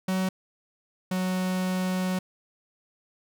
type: tone pair in turn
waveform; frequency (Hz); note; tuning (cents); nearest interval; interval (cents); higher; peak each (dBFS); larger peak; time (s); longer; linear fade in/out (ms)
45% pulse; 187.3 / 184.83; F#3 / F#3; +21 / -2; unison; 23; first; -24 / -25; first; 0.08-0.29 / 1.11-2.19; second; 5
effects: none